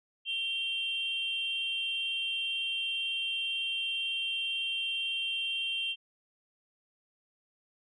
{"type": "tone pair together", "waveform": "sine", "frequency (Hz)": [2748, 3159], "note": ["F7", "G7"], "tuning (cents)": [-29, 13], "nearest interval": "major second", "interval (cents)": 242, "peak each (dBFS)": [-34, -31], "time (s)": [0.25, 5.96], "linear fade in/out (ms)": 50, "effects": ["tanh soft clip ceiling -24 dBFS"]}